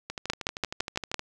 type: two click trains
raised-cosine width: 0.2 ms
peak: -9 / -17 dBFS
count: 6 / 15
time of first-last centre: 0.3-1.143 / 0.1-1.194 s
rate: 5.93 / 12.8 Hz
effects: none